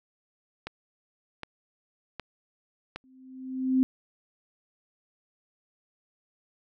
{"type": "click train", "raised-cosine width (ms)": 0.3, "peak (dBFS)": -19, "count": 4, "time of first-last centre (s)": [0.67, 2.96], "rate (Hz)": 1.31}
{"type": "tone with exponential growth", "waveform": "sine", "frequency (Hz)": 260, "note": "C4", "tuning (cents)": -11, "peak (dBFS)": -17, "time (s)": [3.04, 3.83], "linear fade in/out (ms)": 0, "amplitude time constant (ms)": 170}
{"effects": []}